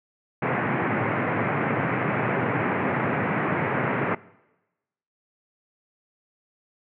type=band-pass noise; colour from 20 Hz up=pink; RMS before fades=-25 dBFS; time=0.42-4.15 s; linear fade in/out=5 ms; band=110 to 2300 Hz; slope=48 dB/octave; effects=noise-tail reverb RT60 1.0 s tail -21 dB re dry